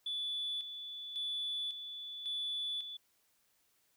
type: tone with tremolo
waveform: sine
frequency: 3460 Hz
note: A7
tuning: 30 cents flat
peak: -34 dBFS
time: 0.06-2.97 s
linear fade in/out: 5 ms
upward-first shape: square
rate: 0.91 Hz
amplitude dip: 60%
effects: tanh soft clip ceiling -31 dBFS + white hiss -74 dBFS RMS until 3.96 s